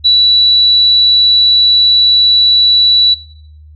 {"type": "tone", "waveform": "sine", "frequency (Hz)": 3941, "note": "B7", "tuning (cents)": -4, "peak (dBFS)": -4, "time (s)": [0.04, 3.15], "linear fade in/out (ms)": 20, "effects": ["noise-tail reverb RT60 0.7 s tail -20 dB re dry", "added 76 Hz sine -34 dBFS peak until 3.75 s"]}